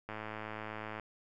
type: click train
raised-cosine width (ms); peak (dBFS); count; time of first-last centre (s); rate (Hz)
0.5; -26; 99; 0.09-0.997; 108
effects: none